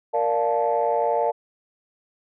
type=chord; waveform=sine; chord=Bb major seventh; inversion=none; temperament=equal with one note detuned; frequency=466.2 / 587.3 / 698.5 / 872.4 Hz; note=Bb4 / D5 / F5 / A5; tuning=0 / 0 / 0 / -15 cents; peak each=-24 dBFS; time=0.13-1.32 s; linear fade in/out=20 ms; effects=tanh soft clip ceiling -11 dBFS